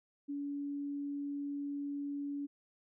sine tone, 284.8 Hz, C#4, 47 cents sharp, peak -36 dBFS, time 0.28-2.47 s, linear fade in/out 20 ms, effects none

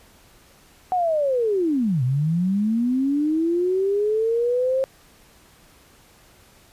sine linear two-way sweep, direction down then up, 750 to 121.4 to 536 Hz, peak -18 dBFS, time 0.92-4.84 s, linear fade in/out 0 ms, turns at 2.03 s, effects pink hiss -53 dBFS RMS until 6.72 s + resampled to 32000 Hz

